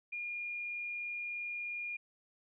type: tone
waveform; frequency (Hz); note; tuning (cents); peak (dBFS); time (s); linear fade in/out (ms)
sine; 2421; D#7; -48; -37; 0.12-1.97; 10
effects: none